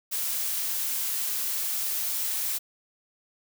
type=noise; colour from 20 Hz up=blue; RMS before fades=-29 dBFS; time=0.11-2.59 s; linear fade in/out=20 ms; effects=none